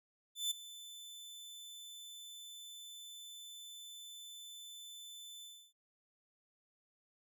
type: tone with ADSR envelope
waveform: sawtooth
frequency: 3520 Hz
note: A7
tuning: in tune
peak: -29 dBFS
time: 0.35-5.73 s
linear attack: 160 ms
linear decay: 9 ms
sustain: -17 dB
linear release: 300 ms
effects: none